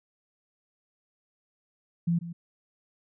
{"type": "tone with echo", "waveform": "sine", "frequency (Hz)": 170, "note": "F3", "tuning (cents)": -46, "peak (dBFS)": -22, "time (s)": [2.07, 2.19], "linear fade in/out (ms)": 10, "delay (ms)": 140, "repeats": 1, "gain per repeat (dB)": -13, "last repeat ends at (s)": 2.33, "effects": []}